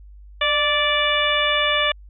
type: harmonic tone with a mistuned harmonic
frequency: 584 Hz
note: D5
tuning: 10 cents flat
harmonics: 1 / 2 / 3 / 4 / 5 / 6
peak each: -24 / -24 / -24 / -24 / -24 / -24 dBFS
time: 0.41-1.92 s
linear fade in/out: 5 ms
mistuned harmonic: 1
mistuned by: +37 cents
effects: added 50 Hz sine -40 dBFS peak until 2.09 s